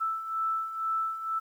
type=beating tone pair; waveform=sine; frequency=1318.5 / 1320.6 Hz; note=E6 / E6; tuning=0 / +3 cents; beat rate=2.1 Hz; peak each=-35 / -29 dBFS; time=0-1.4 s; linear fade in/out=20 ms; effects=10-bit